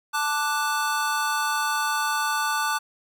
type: chord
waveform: square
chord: D major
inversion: second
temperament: equal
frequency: 880 / 1174.7 / 1480 Hz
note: A5 / D6 / F#6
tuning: 0 / 0 / 0 cents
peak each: -28 dBFS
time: 0.13-2.79 s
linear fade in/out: 20 ms
effects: none